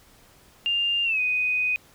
sine tone with pitch glide, 2800 to 2495 Hz, F7 to D#7, +4 to +4 cents, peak -21 dBFS, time 0.66-1.76 s, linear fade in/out 0 ms, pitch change -200 cents, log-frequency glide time 1.04-1.2 s, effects pink hiss -55 dBFS RMS until 1.94 s

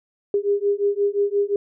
sine beating tone pair, 402.3 / 408 Hz, G4 / G#4, +45 / -31 cents, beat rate 5.7 Hz, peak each -21 dBFS, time 0.34-1.56 s, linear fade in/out 2 ms, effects none

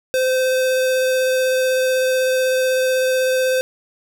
square tone with vibrato, 516 Hz, C5, 24 cents flat, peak -16 dBFS, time 0.14-3.61 s, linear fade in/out 0 ms, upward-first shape triangle, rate 16 Hz, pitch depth 10 cents each way, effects none

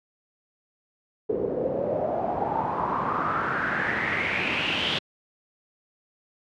pink noise with low-pass filter sweep, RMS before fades -26 dBFS, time 1.29-4.99 s, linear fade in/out 10 ms, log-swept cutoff 420 to 3300 Hz, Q 5.8, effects high-pass 150 Hz 12 dB/octave

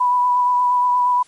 sine tone with vibrato, 987 Hz, B5, 1 cent flat, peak -13 dBFS, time 0-1.23 s, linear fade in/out 10 ms, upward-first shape sine, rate 8.5 Hz, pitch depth 16 cents each way, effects white hiss -52 dBFS RMS until 1.27 s + MP3 48 kbps

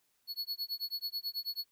square tone with tremolo, 4388 Hz, C#8, 18 cents flat, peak -33 dBFS, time 0.27-1.65 s, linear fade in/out 50 ms, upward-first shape sine, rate 9.2 Hz, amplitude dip 100%, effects white hiss -75 dBFS RMS until 1.71 s

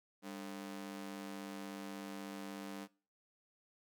sawtooth ring-modulated tone, 246.9 Hz, B3, in tune, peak -37 dBFS, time 0.22-2.88 s, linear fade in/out 50 ms, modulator 48.2 Hz, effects noise-tail reverb RT60 0.4 s tail -22 dB re dry

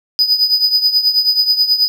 triangle tone with tremolo, 4978 Hz, D#8, in tune, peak -6 dBFS, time 0.19-1.88 s, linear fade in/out 0 ms, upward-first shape triangle, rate 9.3 Hz, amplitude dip 80%, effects none

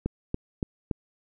click train, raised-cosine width 3 ms, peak -14 dBFS, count 4, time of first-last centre 0.06-0.912 s, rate 3.52 Hz, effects none

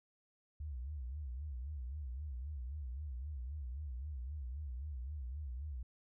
sine tone with vibrato, 68.2 Hz, C#2, 28 cents flat, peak -40 dBFS, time 0.6-5.83 s, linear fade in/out 5 ms, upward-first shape sine, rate 3.8 Hz, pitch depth 210 cents each way, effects none

